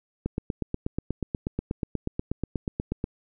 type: click train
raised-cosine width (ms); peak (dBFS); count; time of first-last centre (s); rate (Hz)
3; -14; 24; 0.26-3.041; 8.27
effects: none